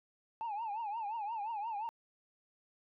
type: tone with vibrato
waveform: sine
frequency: 868 Hz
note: A5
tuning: 24 cents flat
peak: -34 dBFS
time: 0.41-1.89 s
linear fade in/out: 0 ms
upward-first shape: triangle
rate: 5.7 Hz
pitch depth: 160 cents each way
effects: tanh soft clip ceiling -34 dBFS